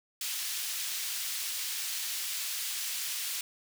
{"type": "high-pass noise", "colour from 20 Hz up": "pink", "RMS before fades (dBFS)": -35, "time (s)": [0.21, 3.41], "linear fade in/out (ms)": 2, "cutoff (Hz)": 3100, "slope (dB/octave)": 12, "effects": []}